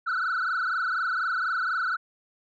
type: tone with frequency modulation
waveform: sine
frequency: 1414 Hz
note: F6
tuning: 21 cents sharp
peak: -22 dBFS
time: 0.06-1.97 s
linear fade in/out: 20 ms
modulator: 24.1 Hz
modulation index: 4.5
effects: tanh soft clip ceiling -23 dBFS